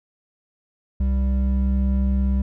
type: tone pair together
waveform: triangle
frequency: 65.41 / 196.75 Hz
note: C2 / G3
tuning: 0 / +7 cents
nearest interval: octave + perfect fifth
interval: 1907 cents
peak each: -16 / -23 dBFS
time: 1-2.42 s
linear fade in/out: 5 ms
effects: none